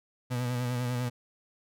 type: tone with vibrato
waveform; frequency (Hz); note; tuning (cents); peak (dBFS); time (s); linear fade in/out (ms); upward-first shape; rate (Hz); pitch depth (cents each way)
35% pulse; 123.47; B2; 0; -27; 0.3-1.1; 20; sine; 10; 39
effects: none